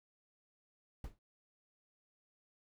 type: noise with exponential decay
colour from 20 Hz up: brown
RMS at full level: -40 dBFS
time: 1.04-1.19 s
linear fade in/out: 2 ms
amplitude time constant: 31 ms
effects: none